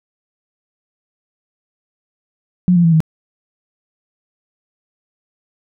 sine tone with pitch steps, 180 / 172.67 / 165.63 / 158.89 Hz, F#3 / F3 / E3 / D#3, -47 / -19 / +9 / +37 cents, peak -8 dBFS, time 2.68-3.004 s, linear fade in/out 0 ms, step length 81 ms, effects none

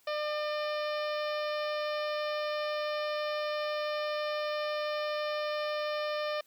harmonic tone, 601 Hz, D5, 40 cents sharp, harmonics 1 / 2 / 3 / 4 / 5 / 6 / 7 / 8 / 9, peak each -32 / -38 / -42 / -44 / -46 / -48 / -49 / -50 / -51 dBFS, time 0.07-6.41 s, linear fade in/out 5 ms, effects white hiss -66 dBFS RMS until 6.46 s + high-pass 60 Hz 12 dB/octave

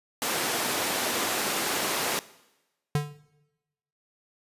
pink high-pass noise, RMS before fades -28 dBFS, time 0.22-2.19 s, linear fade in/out 0 ms, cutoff 320 Hz, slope 12 dB/octave
square tone with exponential decay, 146.83 Hz, D3, in tune, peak -20 dBFS, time 2.95-3.19 s, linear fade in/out 2 ms, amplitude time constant 52 ms
effects noise-tail reverb RT60 1.0 s tail -19 dB re dry + resampled to 32000 Hz

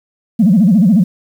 sine tone with vibrato, 198.8 Hz, G3, 25 cents sharp, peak -5 dBFS, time 0.39-1.04 s, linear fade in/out 10 ms, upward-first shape sine, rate 14 Hz, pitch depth 270 cents each way, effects tanh soft clip ceiling -2 dBFS + 7-bit

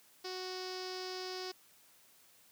sawtooth tone with low-pass filter, 370 Hz, F#4, in tune, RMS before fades -42 dBFS, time 0.24-1.52 s, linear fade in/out 10 ms, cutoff 5000 Hz, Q 6.6, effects white hiss -64 dBFS RMS until 2.51 s + high-pass 80 Hz 12 dB/octave

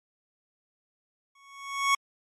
25% pulse tone with exponential growth, 1108.7 Hz, C#6, in tune, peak -15 dBFS, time 1.35-1.95 s, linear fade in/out 5 ms, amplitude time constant 130 ms, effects low-pass 9000 Hz 12 dB/octave + MP3 64 kbps

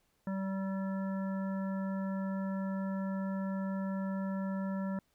harmonic tone, 192.7 Hz, G3, 29 cents flat, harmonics 1 / 3 / 5 / 7 / 9, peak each -33 / -43 / -47 / -50 / -52 dBFS, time 0.27-4.99 s, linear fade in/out 2 ms, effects pink hiss -75 dBFS RMS until 5.14 s

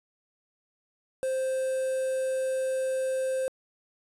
triangle tone with quantisation, 523.3 Hz, C5, in tune, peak -24 dBFS, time 1.23-3.48 s, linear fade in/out 0 ms, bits 7, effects resampled to 32000 Hz

